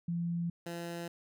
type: tone pair in turn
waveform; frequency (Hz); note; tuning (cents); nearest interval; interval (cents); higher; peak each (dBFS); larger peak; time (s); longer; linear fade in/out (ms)
sine / 15% pulse; 170.7 / 170.7; F3 / F3; -39 / -39; unison; 0; neither; -31 / -32; first; 0.08-0.5 / 0.66-1.08; neither; 5
effects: none